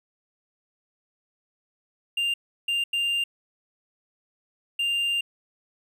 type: tone bursts at uneven times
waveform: triangle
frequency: 2794 Hz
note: F7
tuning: in tune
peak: -21 dBFS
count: 4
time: 2.17-2.34 / 2.68-2.84 / 2.93-3.24 / 4.79-5.21 s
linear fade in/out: 5 ms
effects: none